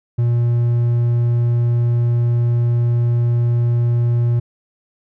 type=tone; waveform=triangle; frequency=119.1 Hz; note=A#2; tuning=38 cents sharp; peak=-11 dBFS; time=0.18-4.4 s; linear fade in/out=10 ms; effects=none